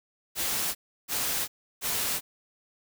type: noise bursts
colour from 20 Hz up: white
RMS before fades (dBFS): -29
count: 3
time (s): 0.35-2.21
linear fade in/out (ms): 50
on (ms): 400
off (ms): 330
effects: none